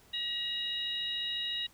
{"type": "harmonic tone", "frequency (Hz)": 954, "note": "A#5", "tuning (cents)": 40, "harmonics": [2, 3, 4], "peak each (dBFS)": [-43, -37, -34], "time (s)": [0.13, 1.67], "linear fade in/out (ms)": 10, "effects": ["pink hiss -61 dBFS RMS until 1.73 s"]}